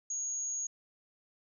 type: tone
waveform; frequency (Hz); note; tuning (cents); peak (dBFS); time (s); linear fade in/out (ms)
sine; 6645; G#8; 0; -33; 0.1-0.67; 5
effects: none